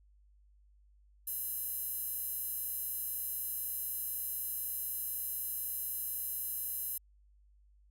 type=tone with high-pass filter; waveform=square; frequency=578 Hz; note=D5; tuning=28 cents flat; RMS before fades=-38 dBFS; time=1.27-6.98 s; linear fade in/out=5 ms; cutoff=12000 Hz; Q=3.6; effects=added 50 Hz sine -61 dBFS peak until 7.9 s